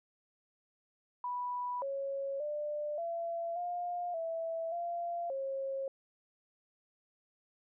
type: tone with pitch steps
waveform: sine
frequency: 984 / 550 / 595 / 676 / 706 / 658 / 689 / 541 Hz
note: B5 / C#5 / D5 / E5 / F5 / E5 / F5 / C#5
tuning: -7 / -14 / +22 / +43 / +19 / -3 / -24 / -42 cents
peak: -34 dBFS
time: 1.24-5.88 s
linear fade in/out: 2 ms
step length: 580 ms
effects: none